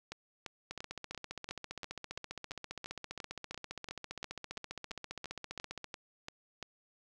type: two click trains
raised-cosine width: 0.2 ms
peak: -24 / -24 dBFS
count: 20 / 78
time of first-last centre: 0.12-6.627 / 0.71-5.843 s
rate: 2.92 / 15 Hz
effects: none